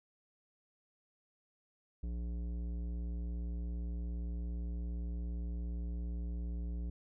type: tone with tanh clipping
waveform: triangle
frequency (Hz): 58.7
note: A#1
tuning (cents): +13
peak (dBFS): -38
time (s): 2.03-6.9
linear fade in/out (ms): 5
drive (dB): 17
effects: none